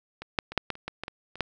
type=clicks; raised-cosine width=0.3 ms; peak=-22 / -7 / -22 / -6 / -12 / -29 / -17 / -17 / -19 / -27 / -9 dBFS; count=11; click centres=0.22 / 0.388 / 0.52 / 0.577 / 0.703 / 0.754 / 0.88 / 1.036 / 1.081 / 1.356 / 1.407 s; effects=none